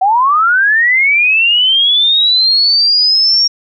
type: linear sweep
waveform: sine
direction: up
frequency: 735 to 5588 Hz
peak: -7 dBFS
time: 0.01-3.48 s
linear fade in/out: 10 ms
effects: none